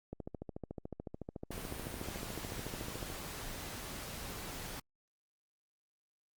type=click train; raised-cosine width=2 ms; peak=-28 dBFS; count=42; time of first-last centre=0.13-3.101 s; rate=13.8 Hz
type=noise; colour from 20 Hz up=pink; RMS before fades=-44 dBFS; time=1.51-4.8 s; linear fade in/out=5 ms
effects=Opus 48 kbps